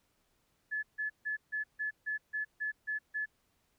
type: tone bursts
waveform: sine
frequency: 1719 Hz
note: A6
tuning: 41 cents flat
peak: -32 dBFS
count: 10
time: 0.71-3.26 s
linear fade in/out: 20 ms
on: 120 ms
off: 150 ms
effects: pink hiss -75 dBFS RMS until 3.78 s